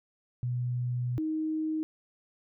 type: tone pair in turn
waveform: sine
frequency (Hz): 123.2 / 313.5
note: B2 / D#4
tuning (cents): -4 / +13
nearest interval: octave + major third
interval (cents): 1617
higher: second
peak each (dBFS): -28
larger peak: neither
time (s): 0.43-1.18 / 1.18-1.83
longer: first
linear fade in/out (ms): 0
effects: none